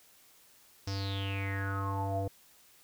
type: tone with low-pass filter sweep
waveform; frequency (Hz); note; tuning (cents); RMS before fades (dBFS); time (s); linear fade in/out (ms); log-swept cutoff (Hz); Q
square; 98; G2; 0; -34; 0.87-2.28; 5; 5500 to 570; 8.8
effects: white hiss -61 dBFS RMS until 2.83 s

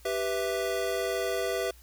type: chord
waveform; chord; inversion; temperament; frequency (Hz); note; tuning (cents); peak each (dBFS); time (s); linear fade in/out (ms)
square; E minor; first; equal; 392 / 493.9 / 659.3; G4 / B4 / E5; 0 / 0 / 0; -33 / -33 / -33; 0.05-1.71; 5
effects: added 60 Hz sine -52 dBFS peak until 1.82 s + white hiss -58 dBFS RMS until 1.82 s

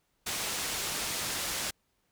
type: low-pass noise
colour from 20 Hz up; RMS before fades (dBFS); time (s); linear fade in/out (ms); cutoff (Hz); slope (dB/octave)
white; -34; 0.26-1.71; 10; 8700; 12
effects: pink hiss -75 dBFS RMS until 2.11 s

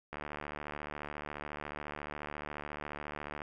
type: click train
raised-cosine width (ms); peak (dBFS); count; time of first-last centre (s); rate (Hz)
0.5; -25; 245; 0.13-3.418; 74.2
effects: none

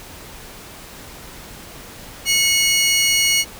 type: tone pair together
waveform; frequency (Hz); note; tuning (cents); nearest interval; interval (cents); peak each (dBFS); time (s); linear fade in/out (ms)
20% pulse; 2195 / 2900; C#7 / F#7; -18 / -35; perfect fourth; 483; -12; 2.25-3.45; 50
effects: pink hiss -38 dBFS RMS until 3.59 s

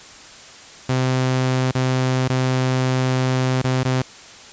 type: tone with dropouts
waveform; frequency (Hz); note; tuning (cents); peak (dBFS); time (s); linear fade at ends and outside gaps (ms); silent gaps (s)
sawtooth; 129.1; C3; -23; -13; 0.89-4.02; 5; 1.715-1.75 / 2.281-2.297 / 3.619-3.642 / 3.833-3.85
effects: white hiss -41 dBFS RMS until 4.52 s + resampled to 16000 Hz

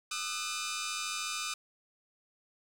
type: tone cluster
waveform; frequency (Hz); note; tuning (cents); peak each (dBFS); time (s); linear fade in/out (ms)
10% pulse; 1213 / 1307 / 1493; D#6 / E6 / F#6; -44 / -15 / +15; -28 / -31 / -33; 0.11-1.54; 5
effects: low-pass 12000 Hz 12 dB/octave + 9-bit

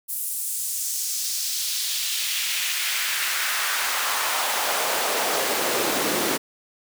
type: noise with high-pass filter sweep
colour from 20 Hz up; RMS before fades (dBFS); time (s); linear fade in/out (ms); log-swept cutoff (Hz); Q
pink; -25; 0.08-6.38; 20; 11000 to 270; 1.4
effects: none

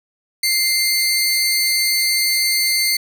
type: tone pair together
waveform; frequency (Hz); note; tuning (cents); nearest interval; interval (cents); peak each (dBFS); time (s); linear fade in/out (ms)
sawtooth; 2093 / 4503; C7 / C#8; 0 / +26; octave + minor second; 1326; -15; 0.43-2.97; 5
effects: none

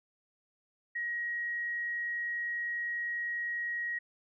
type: tone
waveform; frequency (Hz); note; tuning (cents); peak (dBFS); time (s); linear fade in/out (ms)
sine; 1895; A#6; +28; -32; 0.95-3.99; 10
effects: none

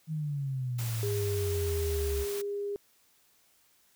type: exponential sweep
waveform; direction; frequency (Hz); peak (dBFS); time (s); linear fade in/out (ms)
sine; down; 160 to 67.5; -30; 0.07-2.26; 50
type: noise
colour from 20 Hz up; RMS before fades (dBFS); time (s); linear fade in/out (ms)
white; -41; 0.78-2.42; 10
type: tone with pitch glide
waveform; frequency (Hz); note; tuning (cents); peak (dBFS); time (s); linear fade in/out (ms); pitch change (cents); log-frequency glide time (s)
sine; 407.9 to 405.6; G#4 to G#4; -31 to -41; -31; 1.03-2.76; 0; -10; 1.34-1.83
effects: white hiss -66 dBFS RMS until 3.95 s

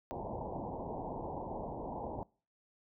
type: low-pass noise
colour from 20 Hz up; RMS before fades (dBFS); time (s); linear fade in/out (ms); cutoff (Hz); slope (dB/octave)
white; -41; 0.11-2.23; 0; 960; 96
effects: noise-tail reverb RT60 0.4 s tail -25 dB re dry

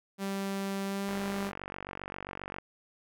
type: tone with pitch glide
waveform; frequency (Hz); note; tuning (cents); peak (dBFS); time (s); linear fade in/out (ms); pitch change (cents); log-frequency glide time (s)
sawtooth; 196 to 198.28; G3 to G3; 0 to +20; -28; 0.18-1.52; 50; +20; 0.85-1.06
type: click train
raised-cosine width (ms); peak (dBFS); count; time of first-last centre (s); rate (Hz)
0.5; -23; 72; 1.09-2.585; 47.5
effects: none

